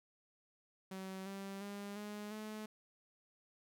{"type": "tone with pitch steps", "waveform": "sawtooth", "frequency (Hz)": [190, 195.91, 202, 208.3, 214.8], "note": ["F#3", "G3", "G#3", "G#3", "A3"], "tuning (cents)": [46, -1, -48, 5, -41], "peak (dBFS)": -40, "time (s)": [0.91, 2.66], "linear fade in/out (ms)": 5, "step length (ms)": 350, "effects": []}